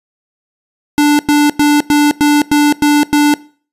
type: tone bursts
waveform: square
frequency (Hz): 294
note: D4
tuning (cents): +2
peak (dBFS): -7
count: 8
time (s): 0.98-3.339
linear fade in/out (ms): 0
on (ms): 210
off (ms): 97
effects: noise-tail reverb RT60 0.4 s tail -20 dB re dry + resampled to 32000 Hz